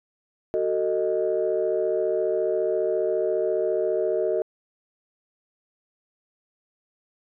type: chord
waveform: sine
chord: D# diminished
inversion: first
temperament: just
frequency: 373.4 / 448 / 622.3 Hz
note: F#4 / A4 / D#5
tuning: +16 / +31 / 0 cents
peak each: -25 dBFS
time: 0.54-4.42 s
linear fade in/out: 0 ms
effects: tanh soft clip ceiling -13 dBFS